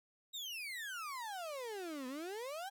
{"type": "exponential two-way sweep", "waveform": "35% pulse", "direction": "down then up", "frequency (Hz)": [3853, 247.4, 818], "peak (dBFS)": -40, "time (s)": [0.33, 2.7], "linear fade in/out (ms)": 20, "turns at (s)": 2.07, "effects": []}